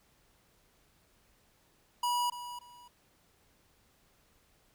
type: tone with echo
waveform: square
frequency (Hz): 971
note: B5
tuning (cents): -30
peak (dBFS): -29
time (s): 2.03-2.3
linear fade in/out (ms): 5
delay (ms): 290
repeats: 2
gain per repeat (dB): -12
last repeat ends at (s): 2.88
effects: pink hiss -68 dBFS RMS until 4.74 s